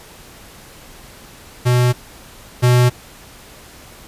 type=tone pair in turn; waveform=square; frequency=123.47 / 123.47 Hz; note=B2 / B2; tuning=0 / 0 cents; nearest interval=unison; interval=0 cents; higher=neither; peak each=-12 / -10 dBFS; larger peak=second; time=1.65-1.93 / 2.62-2.9 s; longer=neither; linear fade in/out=20 ms; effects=pink hiss -41 dBFS RMS until 4.07 s + resampled to 32000 Hz